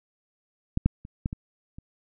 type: clicks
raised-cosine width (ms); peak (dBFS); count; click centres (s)
5; -11 / -7 / -28 / -14 / -20 / -29; 6; 0.774 / 0.86 / 1.051 / 1.259 / 1.329 / 1.785
effects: none